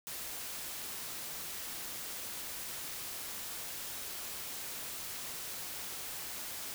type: noise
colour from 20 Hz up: white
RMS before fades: -42 dBFS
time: 0.07-6.74 s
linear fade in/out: 0 ms
effects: none